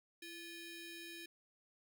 20% pulse ring-modulated tone, 1396.9 Hz, F6, in tune, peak -40 dBFS, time 0.22-1.26 s, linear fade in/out 5 ms, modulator 1060 Hz, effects none

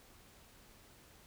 silence, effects pink hiss -61 dBFS RMS until 1.26 s

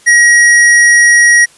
square tone, 1900 Hz, A#6, 33 cents sharp, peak -4 dBFS, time 0.06-1.46 s, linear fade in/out 20 ms, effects white hiss -43 dBFS RMS until 1.57 s + resampled to 24000 Hz

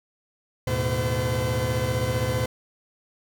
40% pulse tone cluster, 78.2 / 108.7 / 124.1 / 511 Hz, D#2 / A2 / B2 / C5, +9 / -21 / +9 / -41 cents, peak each -31 / -27 / -27 / -27 dBFS, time 0.67-2.46 s, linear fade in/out 5 ms, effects none

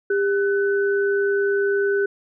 sine tone pair together, 399.5 / 1501.8 Hz, G4 / F#6, +33 / +25 cents, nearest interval octave + major seventh, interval 2292 cents, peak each -18 / -25 dBFS, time 0.1-2.06 s, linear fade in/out 5 ms, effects none

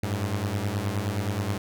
sawtooth beating tone pair, 96.7 / 106.2 Hz, G2 / G#2, -23 / +39 cents, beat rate 9.5 Hz, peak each -25 dBFS, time 0.03-1.58 s, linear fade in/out 5 ms, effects none

